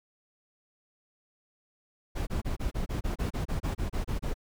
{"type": "noise bursts", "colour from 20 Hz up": "brown", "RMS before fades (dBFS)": -30, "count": 15, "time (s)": [2.15, 4.342], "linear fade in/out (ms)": 20, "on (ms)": 120, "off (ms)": 28, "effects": []}